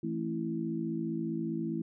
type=harmonic tone with a mistuned harmonic; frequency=55 Hz; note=A1; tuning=in tune; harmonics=3 / 4 / 5 / 6; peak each=-37 / -36 / -41 / -35 dBFS; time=0.03-1.82 s; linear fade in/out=5 ms; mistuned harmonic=5; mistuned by=-33 cents; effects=none